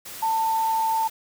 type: tone in noise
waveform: sine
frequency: 893 Hz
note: A5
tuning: 25 cents sharp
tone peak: -20 dBFS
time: 0.22-1.08 s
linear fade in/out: 10 ms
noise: white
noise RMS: -38 dBFS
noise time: 0.05-1.1 s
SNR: +15 dB
effects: none